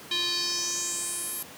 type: tone with band-pass filter sweep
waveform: square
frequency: 349.2 Hz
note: F4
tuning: in tune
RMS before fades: -30 dBFS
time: 0.11-1.43 s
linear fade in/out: 5 ms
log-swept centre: 3600 to 12000 Hz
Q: 4.4
effects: pink hiss -45 dBFS RMS until 1.57 s + high-pass 150 Hz 12 dB/octave